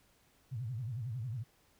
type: tone with vibrato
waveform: sine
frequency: 119 Hz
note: A#2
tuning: 36 cents sharp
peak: -36 dBFS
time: 0.51-1.44 s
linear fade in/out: 20 ms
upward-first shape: sine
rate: 11 Hz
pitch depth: 210 cents each way
effects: pink hiss -69 dBFS RMS until 1.79 s